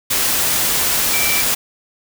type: tone in noise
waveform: sine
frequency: 2331 Hz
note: D7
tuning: 14 cents flat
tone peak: -20 dBFS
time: 1.13-1.42 s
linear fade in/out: 10 ms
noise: white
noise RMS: -17 dBFS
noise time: 0.1-1.55 s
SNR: -6 dB
effects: none